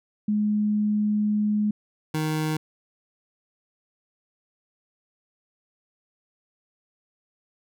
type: tone pair in turn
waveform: sine / 25% pulse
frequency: 210 / 155.65 Hz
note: G#3 / D#3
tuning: +19 / +1 cents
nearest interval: perfect fourth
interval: 518 cents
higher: first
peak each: -20 dBFS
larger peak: neither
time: 0.28-1.71 / 2.14-2.57 s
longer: first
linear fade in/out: 5 ms
effects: none